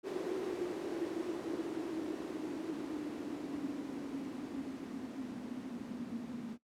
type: noise with low-pass filter sweep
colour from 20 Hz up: violet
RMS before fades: -40 dBFS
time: 0.03-6.58 s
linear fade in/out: 50 ms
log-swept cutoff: 370 to 230 Hz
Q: 9.3
effects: noise-tail reverb RT60 0.1 s tail -17 dB re dry